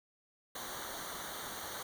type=noise with comb filter; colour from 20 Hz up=pink; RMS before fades=-43 dBFS; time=0.55-1.83 s; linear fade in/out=5 ms; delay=0.39 ms; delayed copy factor=-0.85; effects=none